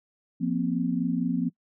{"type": "chord", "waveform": "sine", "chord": "F suspended fourth", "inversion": "none", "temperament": "equal with one note detuned", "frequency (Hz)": [174.61, 237.3, 261.6], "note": ["F3", "Bb3", "C4"], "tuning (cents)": [0, 31, 0], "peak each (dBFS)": -28, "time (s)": [0.4, 1.5], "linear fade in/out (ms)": 20, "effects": ["noise-tail reverb RT60 0.1 s tail -24 dB re dry"]}